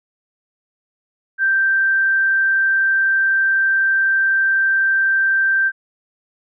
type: tone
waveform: sine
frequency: 1568 Hz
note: G6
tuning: in tune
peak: -13 dBFS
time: 1.38-5.72 s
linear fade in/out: 50 ms
effects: none